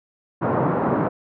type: band-pass noise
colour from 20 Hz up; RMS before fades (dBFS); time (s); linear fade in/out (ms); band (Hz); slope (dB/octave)
pink; -21; 0.41-1.09; 20; 130 to 1200; 24
effects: none